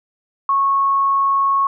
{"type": "tone", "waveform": "sine", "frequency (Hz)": 1100, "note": "C#6", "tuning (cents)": -14, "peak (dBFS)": -13, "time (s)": [0.49, 1.67], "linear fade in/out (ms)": 2, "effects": []}